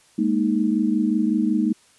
sine chord, Ab suspended second, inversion none, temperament equal, 207.7 / 233.1 / 311.1 Hz, Ab3 / Bb3 / Eb4, 0 / 0 / 0 cents, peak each -22 dBFS, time 0.18-1.73 s, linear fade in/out 10 ms, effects white hiss -56 dBFS RMS until 1.98 s + resampled to 24000 Hz

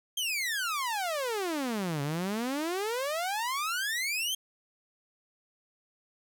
sawtooth exponential two-way sweep, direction down then up, 3231 to 137.8 to 3231 Hz, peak -26 dBFS, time 0.17-4.35 s, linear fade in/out 5 ms, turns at 2.02 s, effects none

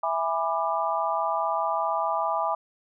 sine chord, E dominant seventh, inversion none, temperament just, 659.3 / 824.1 / 988.9 / 1186.7 Hz, E5 / G#5 / B5 / D6, 0 / -14 / +2 / +18 cents, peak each -29 dBFS, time 0.03-2.55 s, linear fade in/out 5 ms, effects none

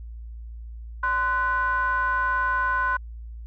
triangle ring-modulated tone, 229.4 Hz, A#3, 28 cents flat, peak -16 dBFS, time 1.03-2.97 s, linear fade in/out 5 ms, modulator 1260 Hz, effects added 57 Hz sine -35 dBFS peak until 3.46 s

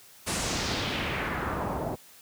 pink noise with low-pass filter sweep, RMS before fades -30 dBFS, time 0.26-1.96 s, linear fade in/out 20 ms, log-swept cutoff 10000 to 630 Hz, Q 1.7, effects white hiss -53 dBFS RMS until 2.21 s + high-pass 60 Hz 12 dB/octave

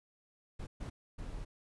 brown noise bursts at uneven times, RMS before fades -42 dBFS, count 3, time 0.59-0.67 / 0.8-0.9 / 1.18-1.45 s, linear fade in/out 10 ms, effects resampled to 24000 Hz

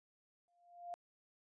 sine tone with exponential growth, 698.5 Hz, F5, in tune, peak -40 dBFS, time 0.48-0.94 s, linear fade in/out 0 ms, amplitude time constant 100 ms, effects resampled to 22050 Hz

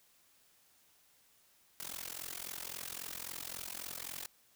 white noise with amplitude modulation, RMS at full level -40 dBFS, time 1.8-4.26 s, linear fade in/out 0 ms, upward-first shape sine, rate 43.7 Hz, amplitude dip 95%, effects white hiss -68 dBFS RMS until 4.55 s

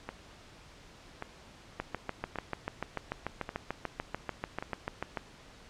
two click trains, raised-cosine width 0.5 ms, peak -18 / -22 dBFS, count 24 / 5, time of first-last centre 1.8-5.172 / 0.09-4.625 s, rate 6.82 / 0.882 Hz, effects pink hiss -54 dBFS RMS until 5.69 s + low-pass 6000 Hz 12 dB/octave

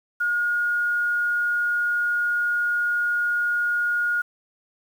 sine tone, 1433 Hz, F6, 44 cents sharp, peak -20 dBFS, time 0.2-4.22 s, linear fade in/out 10 ms, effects 8-bit

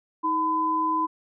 sine tone pair together, 317.8 / 1009 Hz, D#4 / B5, +37 / +37 cents, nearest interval octave + minor sixth, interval 2000 cents, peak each -29 / -22 dBFS, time 0.23-1.07 s, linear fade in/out 20 ms, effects none

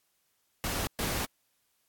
pink noise bursts at uneven times, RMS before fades -32 dBFS, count 2, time 0.64-0.87 / 0.99-1.25 s, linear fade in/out 0 ms, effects white hiss -74 dBFS RMS until 1.88 s + AAC 64 kbps

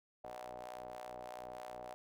sawtooth ring-modulated tone, 61.4 Hz, B1, 9 cents flat, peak -39 dBFS, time 0.24-1.94 s, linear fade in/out 0 ms, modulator 677 Hz, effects none

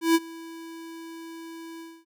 square tone with ADSR envelope, 329.6 Hz, E4, in tune, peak -16 dBFS, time 0.01-2.05 s, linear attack 140 ms, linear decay 38 ms, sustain -23 dB, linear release 250 ms, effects none

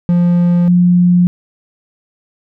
triangle / sine tone pair in turn, 174.61 / 177.25 Hz, F3 / F3, 0 / +26 cents, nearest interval unison, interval 26 cents, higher second, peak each -6 dBFS, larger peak neither, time 0.09-0.68 / 0.68-1.27 s, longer neither, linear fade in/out 0 ms, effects none

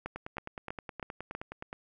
two click trains, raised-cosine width 0.5 ms, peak -21 / -24 dBFS, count 5 / 16, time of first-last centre 0.06-1.35 / 0.16-1.729 s, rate 3.1 / 9.56 Hz, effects none

